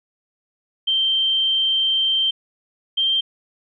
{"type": "tone pair in turn", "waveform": "sine", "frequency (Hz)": [3136, 3158], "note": ["G7", "G7"], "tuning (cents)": [0, 12], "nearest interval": "unison", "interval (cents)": 12, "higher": "second", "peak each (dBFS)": -16, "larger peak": "neither", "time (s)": [[0.87, 2.31], [2.97, 3.21]], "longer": "first", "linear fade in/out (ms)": 10, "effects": []}